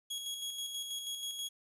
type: tone with tremolo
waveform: sawtooth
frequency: 3322 Hz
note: G#7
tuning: in tune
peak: -33 dBFS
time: 0.1-1.49 s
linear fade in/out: 10 ms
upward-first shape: square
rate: 6.2 Hz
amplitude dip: 40%
effects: resampled to 32000 Hz + 11-bit